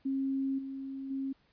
sine tone with level steps, 270 Hz, C#4, 45 cents flat, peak -29 / -37 / -32 dBFS, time 0.05-1.33 s, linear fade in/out 10 ms, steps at 0.58 / 1.1 s, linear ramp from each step 10 ms, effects pink hiss -69 dBFS RMS until 1.52 s + resampled to 11025 Hz

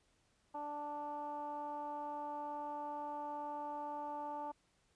15% pulse tone with low-pass filter, 293.7 Hz, D4, in tune, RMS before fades -43 dBFS, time 0.54-4.52 s, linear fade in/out 10 ms, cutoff 930 Hz, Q 4.7, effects pink hiss -75 dBFS RMS until 4.95 s + resampled to 22050 Hz

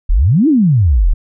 sine exponential two-way sweep, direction up then down, 32.64 to 332.4 to 32.64 Hz, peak -7 dBFS, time 0.09-1.14 s, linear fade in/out 10 ms, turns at 0.48 s, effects none

